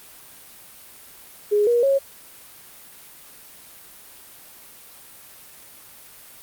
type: tone with pitch steps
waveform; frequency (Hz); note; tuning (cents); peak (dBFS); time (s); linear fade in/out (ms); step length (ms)
sine; 415.3 / 477.1 / 548; G#4 / A#4 / C#5; 0 / +40 / -20; -15; 1.51-1.99; 20; 160
effects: white hiss -45 dBFS RMS until 6.42 s + Opus 32 kbps